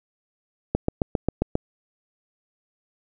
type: click train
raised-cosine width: 2 ms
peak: -7 dBFS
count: 7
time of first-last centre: 0.75-1.554 s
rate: 7.46 Hz
effects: none